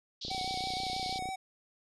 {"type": "band-pass noise", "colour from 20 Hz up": "pink", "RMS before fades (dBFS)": -40, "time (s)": [0.21, 1.19], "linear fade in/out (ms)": 10, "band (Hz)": [3600, 4900], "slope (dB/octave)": 48}
{"type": "click train", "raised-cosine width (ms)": 2, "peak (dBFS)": -30, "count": 33, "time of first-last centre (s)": [0.25, 1.289], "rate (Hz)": 30.8}
{"type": "tone with vibrato", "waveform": "square", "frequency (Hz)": 754, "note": "F#5", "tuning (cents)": 32, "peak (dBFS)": -36, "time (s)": [0.3, 1.36], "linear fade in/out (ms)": 10, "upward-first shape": "sine", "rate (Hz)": 6.2, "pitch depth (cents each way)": 28}
{"effects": ["resampled to 24000 Hz"]}